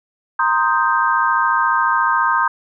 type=chord; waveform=sine; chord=C minor seventh; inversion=third; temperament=equal; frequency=932.3 / 1046.5 / 1244.5 / 1568 Hz; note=Bb5 / C6 / Eb6 / G6; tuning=0 / 0 / 0 / 0 cents; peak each=-19 dBFS; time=0.39-2.48 s; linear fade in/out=5 ms; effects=none